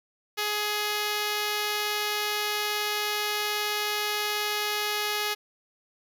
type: tone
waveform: 5% pulse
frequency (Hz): 418.8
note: G#4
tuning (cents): +15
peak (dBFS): -15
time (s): 0.37-5.35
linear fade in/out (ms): 20
effects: none